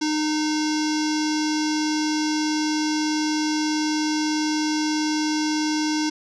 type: tone with low-pass filter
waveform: square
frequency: 306.4 Hz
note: D#4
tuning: 27 cents flat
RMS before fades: -23 dBFS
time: 0.01-6.1 s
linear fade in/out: 10 ms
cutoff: 5500 Hz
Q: 4.7
effects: none